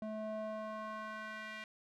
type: tone with band-pass filter sweep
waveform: square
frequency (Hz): 216.3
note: A3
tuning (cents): -29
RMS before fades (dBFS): -43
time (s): 0.02-1.64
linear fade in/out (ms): 2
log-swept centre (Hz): 460 to 2200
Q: 2.1
effects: none